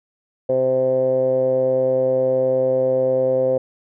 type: tone with low-pass filter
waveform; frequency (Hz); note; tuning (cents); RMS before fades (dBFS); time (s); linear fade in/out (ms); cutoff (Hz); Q
10% pulse; 129.9; C3; -12; -18; 0.49-3.58; 5; 540; 9.5
effects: none